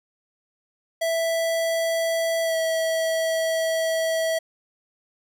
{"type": "tone with pitch glide", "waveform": "square", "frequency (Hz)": [659.3, 649.8], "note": ["E5", "E5"], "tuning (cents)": [0, -25], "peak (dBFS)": -22, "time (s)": [1.01, 4.39], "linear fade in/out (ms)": 10, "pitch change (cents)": -25, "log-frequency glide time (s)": [2.43, 2.56], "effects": []}